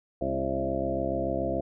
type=harmonic tone with a mistuned harmonic; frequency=67 Hz; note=C2; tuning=42 cents sharp; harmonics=1 / 2 / 3 / 4 / 5 / 6 / 8 / 9 / 10; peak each=-37 / -38 / -38 / -36 / -34 / -38 / -33 / -35 / -32 dBFS; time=0.21-1.61 s; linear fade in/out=5 ms; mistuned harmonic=4; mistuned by=-23 cents; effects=none